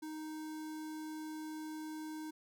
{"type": "tone with notch filter", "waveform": "square", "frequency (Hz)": 311.1, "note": "D#4", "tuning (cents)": 0, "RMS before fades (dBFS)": -44, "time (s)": [0.02, 2.31], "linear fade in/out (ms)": 10, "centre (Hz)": 2600, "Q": 1.4, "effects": []}